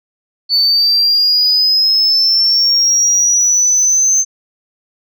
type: linear sweep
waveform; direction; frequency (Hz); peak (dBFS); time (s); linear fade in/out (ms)
sine; up; 4476 to 6272; -7; 0.49-4.25; 50
effects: tanh soft clip ceiling -6 dBFS